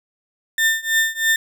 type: tone with tremolo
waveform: 35% pulse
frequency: 1800 Hz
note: A6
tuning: 39 cents sharp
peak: -11 dBFS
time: 0.58-1.36 s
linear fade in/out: 2 ms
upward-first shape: triangle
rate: 3.1 Hz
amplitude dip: 95%
effects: none